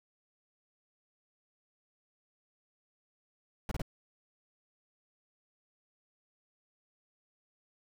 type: noise bursts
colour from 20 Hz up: brown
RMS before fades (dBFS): -34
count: 3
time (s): 3.69-3.818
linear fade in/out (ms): 2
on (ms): 24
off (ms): 28
effects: none